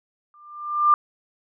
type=tone with exponential growth; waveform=sine; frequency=1193 Hz; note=D6; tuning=27 cents sharp; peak=-10 dBFS; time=0.34-0.94 s; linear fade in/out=1 ms; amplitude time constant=130 ms; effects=none